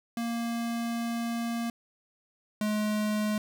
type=tone pair in turn; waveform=square; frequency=233.1 / 211.9 Hz; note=A#3 / G#3; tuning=0 / +35 cents; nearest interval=major second; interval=165 cents; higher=first; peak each=-30 / -27 dBFS; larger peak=second; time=0.17-1.7 / 2.61-3.38 s; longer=first; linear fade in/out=2 ms; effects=none